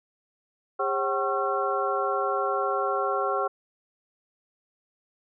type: tone cluster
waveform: sine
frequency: 403.1 / 541 / 759 / 1092 / 1356 Hz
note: G4 / C#5 / F#5 / C#6 / E6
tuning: +48 / -42 / +44 / -26 / +49 cents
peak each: -30 dBFS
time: 0.79-3.48 s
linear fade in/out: 10 ms
effects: none